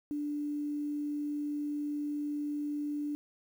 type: tone with quantisation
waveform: sine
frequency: 293.7 Hz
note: D4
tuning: in tune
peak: -32 dBFS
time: 0.11-3.15 s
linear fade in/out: 0 ms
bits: 10
effects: none